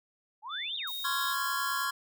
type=exponential two-way sweep; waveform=sine; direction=up then down; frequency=800 to 3951 to 800 Hz; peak=-37 dBFS; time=0.42-0.92 s; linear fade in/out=50 ms; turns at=0.76 s
type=tone with pitch glide; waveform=sine; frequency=3520 to 3727 Hz; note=A7 to A#7; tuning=0 to -1 cents; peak=-35 dBFS; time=0.49-1.35 s; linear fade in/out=50 ms; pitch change=+99 cents; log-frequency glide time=0.67-0.86 s
type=noise; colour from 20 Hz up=violet; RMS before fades=-43 dBFS; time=0.87-1.85 s; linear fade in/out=5 ms
type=chord; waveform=square; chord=Db major seventh; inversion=third; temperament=just; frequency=1039.4 / 1108.7 / 1385.9 / 1663.1 Hz; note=C6 / Db6 / F6 / Ab6; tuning=-12 / 0 / -14 / +2 cents; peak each=-36 dBFS; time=1.04-1.91 s; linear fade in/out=10 ms
effects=none